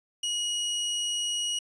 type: tone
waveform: sawtooth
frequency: 2900 Hz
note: F#7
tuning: 35 cents flat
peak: -24 dBFS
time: 0.23-1.59 s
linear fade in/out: 5 ms
effects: resampled to 24000 Hz + 11-bit